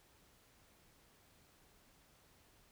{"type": "silence", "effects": ["pink hiss -68 dBFS RMS until 2.71 s"]}